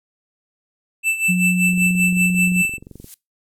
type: tone with tremolo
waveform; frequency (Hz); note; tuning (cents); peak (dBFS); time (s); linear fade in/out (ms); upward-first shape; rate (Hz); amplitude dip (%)
square; 2650; E7; +9; -15; 1.03-2.78; 50; sine; 5.2; 75
type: tone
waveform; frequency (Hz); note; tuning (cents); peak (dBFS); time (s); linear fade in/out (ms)
sine; 180; F#3; -47; -15; 1.28-2.63; 20
type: click train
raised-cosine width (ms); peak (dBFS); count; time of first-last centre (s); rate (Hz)
3; -25; 32; 1.69-3.044; 22.9
type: noise with exponential growth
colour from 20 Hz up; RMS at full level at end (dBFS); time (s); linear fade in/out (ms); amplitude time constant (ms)
violet; -31; 2.8-3.14; 0; 73
effects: noise-tail reverb RT60 0.2 s tail -22 dB re dry + low-pass 12000 Hz 12 dB/octave